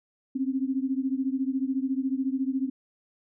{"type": "beating tone pair", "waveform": "sine", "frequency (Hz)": [260.5, 274.5], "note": ["C4", "C#4"], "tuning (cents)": [-7, -17], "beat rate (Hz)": 14, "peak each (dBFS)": [-27, -29], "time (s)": [0.35, 2.7], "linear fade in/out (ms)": 10, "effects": []}